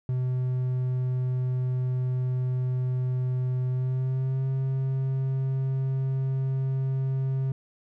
triangle tone with pitch glide, 127.2 to 133.22 Hz, C3 to C3, -48 to +32 cents, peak -22 dBFS, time 0.09-7.52 s, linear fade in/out 2 ms, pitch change +80 cents, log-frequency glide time 3.69-4.46 s, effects none

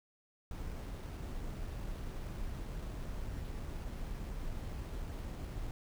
brown noise with sample-and-hold, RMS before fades -41 dBFS, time 0.51-5.71 s, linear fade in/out 2 ms, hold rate 7350 Hz, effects none

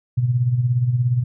sine tone with tremolo, 122.9 Hz, B2, 8 cents flat, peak -13 dBFS, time 0.17-1.24 s, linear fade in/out 10 ms, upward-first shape sine, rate 17 Hz, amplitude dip 60%, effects none

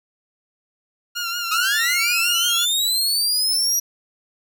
15% pulse tone with vibrato, 1396.9 Hz, F6, in tune, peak -17 dBFS, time 1.15-2.66 s, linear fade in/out 20 ms, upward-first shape triangle, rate 5.5 Hz, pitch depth 55 cents each way
sawtooth linear sweep, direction up, 1244.5 to 5790 Hz, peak -15 dBFS, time 1.51-3.8 s, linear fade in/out 10 ms
effects none

